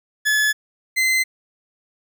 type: tone pair in turn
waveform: 40% pulse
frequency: 1714 / 2060 Hz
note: A6 / C7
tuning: -46 / -28 cents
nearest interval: minor third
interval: 318 cents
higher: second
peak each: -15 dBFS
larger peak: neither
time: 0.25-0.53 / 0.96-1.24 s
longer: neither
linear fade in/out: 20 ms
effects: none